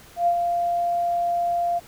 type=tone with ADSR envelope; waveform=sine; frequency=694 Hz; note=F5; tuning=11 cents flat; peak=-15 dBFS; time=0.16-1.8 s; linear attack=110 ms; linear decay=72 ms; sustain=-5 dB; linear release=25 ms; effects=pink hiss -48 dBFS RMS until 1.87 s